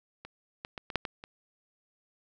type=clicks; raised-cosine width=0.3 ms; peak=-27 / -21 / -22 / -23 / -10 / -18 / -27 dBFS; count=7; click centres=0.25 / 0.649 / 0.778 / 0.902 / 0.957 / 1.052 / 1.239 s; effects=none